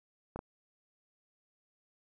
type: clicks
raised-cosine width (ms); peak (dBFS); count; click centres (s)
1; -25; 2; 0.36 / 0.391
effects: none